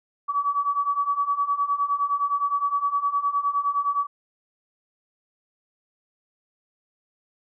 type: beating tone pair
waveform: sine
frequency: 1136 / 1145.7 Hz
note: C#6 / D6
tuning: +42 / -43 cents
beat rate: 9.7 Hz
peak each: -26 / -23 dBFS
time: 0.28-4.07 s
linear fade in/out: 20 ms
effects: none